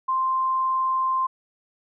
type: tone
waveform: sine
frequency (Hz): 1046.5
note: C6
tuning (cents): 0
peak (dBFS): -20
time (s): 0.08-1.27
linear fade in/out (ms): 10
effects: none